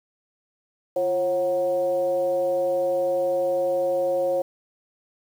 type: tone with frequency modulation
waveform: sine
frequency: 542 Hz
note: C#5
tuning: 39 cents flat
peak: -20 dBFS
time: 0.96-4.42 s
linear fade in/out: 5 ms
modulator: 196 Hz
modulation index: 0.56
effects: 8-bit